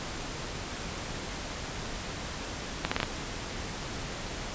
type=accelerating click train; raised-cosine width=0.3 ms; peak=-10 dBFS; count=5; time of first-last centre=2.85-3.03 s; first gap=65 ms; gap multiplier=0.76; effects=pink hiss -37 dBFS RMS until 4.54 s + resampled to 16000 Hz